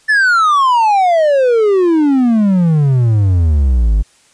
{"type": "exponential sweep", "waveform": "triangle", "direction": "down", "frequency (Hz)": [1776, 48.25], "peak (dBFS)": -6, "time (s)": [0.08, 4.03], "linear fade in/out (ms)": 20, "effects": ["white hiss -50 dBFS RMS until 4.33 s", "resampled to 22050 Hz"]}